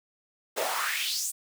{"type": "noise with high-pass filter sweep", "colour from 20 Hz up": "pink", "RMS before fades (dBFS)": -30, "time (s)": [0.56, 1.32], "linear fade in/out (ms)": 20, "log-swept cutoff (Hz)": [450, 9000], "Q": 4.1, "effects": []}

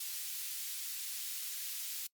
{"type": "high-pass noise", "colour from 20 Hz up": "white", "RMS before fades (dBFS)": -41, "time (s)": [0, 2.07], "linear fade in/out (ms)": 5, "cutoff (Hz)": 2700, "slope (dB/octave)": 12, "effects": ["noise-tail reverb RT60 0.1 s tail -24 dB re dry", "Opus 48 kbps"]}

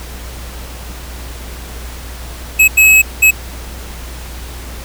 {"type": "tone bursts at uneven times", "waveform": "square", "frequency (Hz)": 2571, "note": "E7", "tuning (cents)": -44, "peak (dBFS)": -5, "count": 3, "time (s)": [[2.59, 2.68], [2.77, 3.02], [3.22, 3.31]], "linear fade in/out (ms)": 10, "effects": ["added 60 Hz sine -27 dBFS peak until 4.84 s", "pink hiss -32 dBFS RMS until 4.84 s"]}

